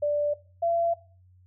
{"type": "tone pair in turn", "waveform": "sine", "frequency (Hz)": [587.3, 678.3], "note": ["D5", "E5"], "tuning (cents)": [0, 49], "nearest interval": "major second", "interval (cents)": 249, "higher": "second", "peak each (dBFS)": [-22, -22], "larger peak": "neither", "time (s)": [[0.02, 0.34], [0.62, 0.94]], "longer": "neither", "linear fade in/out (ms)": 10, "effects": ["noise-tail reverb RT60 0.4 s tail -19 dB re dry", "added 91 Hz sine -54 dBFS peak until 1.46 s"]}